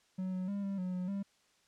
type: tone with pitch steps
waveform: triangle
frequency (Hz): 186.3 / 184.6 / 200.7 / 196.8 / 182.9 / 181.7 / 198.2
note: F#3 / F#3 / G3 / G3 / F#3 / F#3 / G3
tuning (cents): +12 / -4 / +41 / +7 / -20 / -31 / +19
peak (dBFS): -32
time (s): 0.18-1.23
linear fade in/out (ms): 10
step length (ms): 150
effects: white hiss -70 dBFS RMS until 1.67 s + low-pass 7000 Hz 12 dB/octave